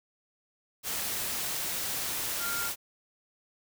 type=tone in noise; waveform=sine; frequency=1396.9 Hz; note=F6; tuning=in tune; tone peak=-34 dBFS; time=2.39-2.71 s; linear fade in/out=50 ms; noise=white; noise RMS=-33 dBFS; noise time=0.83-2.76 s; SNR=-4 dB; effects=none